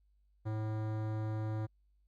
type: tone with hard clipping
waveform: sine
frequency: 108.6 Hz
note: A2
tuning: 22 cents flat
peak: -36 dBFS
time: 0.45-1.67 s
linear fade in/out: 20 ms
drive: 18 dB
effects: added 50 Hz sine -67 dBFS peak until 2.07 s + Opus 48 kbps